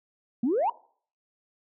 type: exponential sweep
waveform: sine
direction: up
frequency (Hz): 220 to 1002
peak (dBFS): -21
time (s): 0.43-0.7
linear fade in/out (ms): 5
effects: noise-tail reverb RT60 0.5 s tail -22 dB re dry + tanh soft clip ceiling -18 dBFS